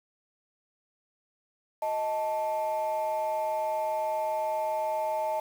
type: tone pair together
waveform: sine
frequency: 627.5 / 880 Hz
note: D#5 / A5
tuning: +15 / 0 cents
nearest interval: tritone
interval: 585 cents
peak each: -28 dBFS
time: 1.82-5.4 s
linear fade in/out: 5 ms
effects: tanh soft clip ceiling -23 dBFS + 8-bit